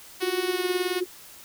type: tone with pitch glide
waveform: 5% pulse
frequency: 370 to 364.1 Hz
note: F#4 to F#4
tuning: 0 to -28 cents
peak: -18 dBFS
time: 0.2-1.01 s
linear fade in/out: 20 ms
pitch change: -28 cents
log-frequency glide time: 0.44-0.66 s
type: tone with tremolo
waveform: sine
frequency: 361.3 Hz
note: F#4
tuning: 41 cents flat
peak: -21 dBFS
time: 0.22-1.06 s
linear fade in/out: 10 ms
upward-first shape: sine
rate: 19 Hz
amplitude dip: 95%
effects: white hiss -47 dBFS RMS until 1.44 s